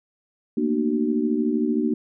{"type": "tone cluster", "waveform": "sine", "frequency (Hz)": [223.3, 236.5, 302.3, 377.3], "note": ["A3", "A#3", "D#4", "F#4"], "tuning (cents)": [26, 25, -50, 34], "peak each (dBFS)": [-29, -23, -24, -27], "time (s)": [0.57, 1.94], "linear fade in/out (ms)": 5, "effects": []}